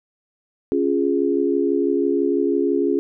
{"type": "chord", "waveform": "sine", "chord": "Db major", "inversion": "none", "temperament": "equal", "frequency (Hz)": [277.2, 349.2, 415.3], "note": ["Db4", "F4", "Ab4"], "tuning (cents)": [0, 0, 0], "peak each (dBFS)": -21, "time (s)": [0.72, 2.99], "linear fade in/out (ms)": 0, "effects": []}